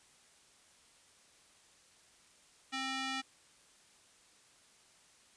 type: tone with band-pass filter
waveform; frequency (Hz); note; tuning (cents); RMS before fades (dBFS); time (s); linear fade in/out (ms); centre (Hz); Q
square; 265.3; C4; +24; -38; 2.72-3.22; 20; 2900; 0.8
effects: white hiss -64 dBFS RMS until 5.36 s + resampled to 22050 Hz